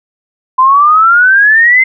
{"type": "exponential sweep", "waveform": "sine", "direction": "up", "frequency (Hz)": [1018, 2093], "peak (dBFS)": -3, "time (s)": [0.58, 1.84], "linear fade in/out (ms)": 10, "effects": []}